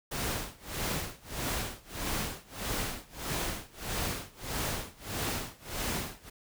pink noise with tremolo, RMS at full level -32 dBFS, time 0.11-6.3 s, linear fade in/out 10 ms, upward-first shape sine, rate 1.6 Hz, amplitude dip 95%, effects none

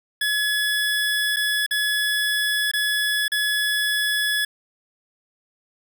25% pulse tone with dropouts, 1700 Hz, G#6, 40 cents sharp, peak -16 dBFS, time 0.21-4.45 s, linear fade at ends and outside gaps 5 ms, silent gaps 1.362-1.367 / 1.664-1.709 / 2.715-2.735 / 3.281-3.318 s, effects none

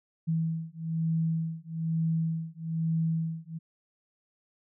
sine beating tone pair, 162.1 / 163.2 Hz, E3 / E3, -29 / -17 cents, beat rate 1.1 Hz, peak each -30 dBFS, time 0.27-3.59 s, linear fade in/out 20 ms, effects none

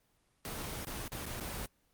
pink noise with dropouts, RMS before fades -40 dBFS, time 0.45-1.66 s, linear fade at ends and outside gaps 1 ms, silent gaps 0.848-0.869 / 1.08-1.119 / 1.256-1.263 / 1.4-1.407 s, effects pink hiss -73 dBFS RMS until 1.93 s + Opus 24 kbps

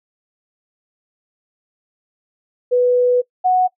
sine tone pair in turn, 493.9 / 737 Hz, B4 / F#5, 0 / -7 cents, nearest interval perfect fifth, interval 693 cents, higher second, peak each -11 dBFS, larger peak neither, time 2.71-3.22 / 3.44-3.68 s, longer first, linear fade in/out 20 ms, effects noise-tail reverb RT60 0.1 s tail -22 dB re dry

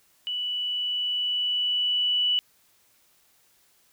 sine tone with level ramp, 2960 Hz, F#7, in tune, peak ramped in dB -27 to -20 dBFS, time 0.27-2.39 s, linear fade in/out 0 ms, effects white hiss -63 dBFS RMS until 3.92 s

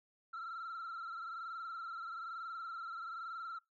sine tone with frequency modulation, 1345 Hz, E6, 34 cents sharp, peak -39 dBFS, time 0.33-3.59 s, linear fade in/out 10 ms, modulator 21.1 Hz, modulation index 2.3, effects noise-tail reverb RT60 0.2 s tail -25 dB re dry + tanh soft clip ceiling -40 dBFS

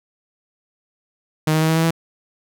sawtooth tone with pitch steps, 155.56 / 157.37 / 159.2 / 161.05 / 162.92 / 164.81 Hz, D#3 / D#3 / D#3 / E3 / E3 / E3, 0 / +20 / +40 / -40 / -20 / 0 cents, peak -11 dBFS, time 1.47-1.908 s, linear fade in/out 5 ms, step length 73 ms, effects none

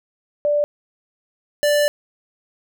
sine / square tone pair in turn, 587.3 / 587.3 Hz, D5 / D5, 0 / 0 cents, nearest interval unison, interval 0 cents, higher neither, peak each -15 dBFS, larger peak neither, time 0.45-0.64 / 1.63-1.88 s, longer second, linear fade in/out 0 ms, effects none

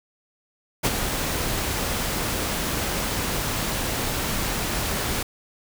pink noise with ADSR envelope, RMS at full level -20 dBFS, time 0.83-5.23 s, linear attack 23 ms, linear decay 38 ms, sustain -6 dB, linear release 6 ms, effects none

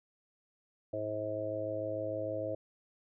harmonic tone, 106.6 Hz, G#2, 46 cents sharp, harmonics 1 / 3 / 4 / 5 / 6, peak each -44 / -42 / -46 / -37 / -38 dBFS, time 0.93-2.55 s, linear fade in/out 5 ms, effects none

